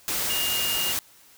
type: tone in noise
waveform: sine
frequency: 2835 Hz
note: F7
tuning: 25 cents sharp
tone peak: -27 dBFS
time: 0.3-0.92 s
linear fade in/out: 0 ms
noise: white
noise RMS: -27 dBFS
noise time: 0.08-0.99 s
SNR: -3 dB
effects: white hiss -54 dBFS RMS until 1.37 s